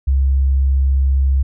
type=tone; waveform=sine; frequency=67.4 Hz; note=C#2; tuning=48 cents flat; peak=-11 dBFS; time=0.07-1.43 s; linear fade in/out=10 ms; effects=none